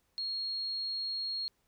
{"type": "tone", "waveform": "sine", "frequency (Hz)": 4275, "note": "C8", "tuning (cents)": 36, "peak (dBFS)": -33, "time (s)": [0.18, 1.48], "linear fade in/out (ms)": 0, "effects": ["pink hiss -75 dBFS RMS until 1.67 s"]}